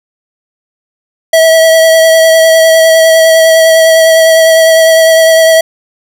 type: tone with vibrato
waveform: square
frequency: 648 Hz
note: E5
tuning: 30 cents flat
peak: -3 dBFS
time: 1.33-5.61 s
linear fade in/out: 5 ms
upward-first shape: triangle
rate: 9.9 Hz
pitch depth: 19 cents each way
effects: none